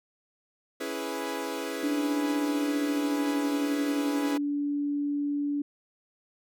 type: chord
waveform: sawtooth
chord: C# minor seventh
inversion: none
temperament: equal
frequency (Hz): 277.2 / 329.6 / 415.3 / 493.9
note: C#4 / E4 / G#4 / B4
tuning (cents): 0 / 0 / 0 / 0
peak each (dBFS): -33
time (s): 0.8-4.38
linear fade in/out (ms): 10
type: tone with pitch glide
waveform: sine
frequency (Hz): 292.9 to 288.5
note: D4 to D4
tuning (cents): -5 to -31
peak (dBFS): -26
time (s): 1.83-5.62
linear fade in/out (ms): 5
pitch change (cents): -26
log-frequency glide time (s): 2.49-3.5
effects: none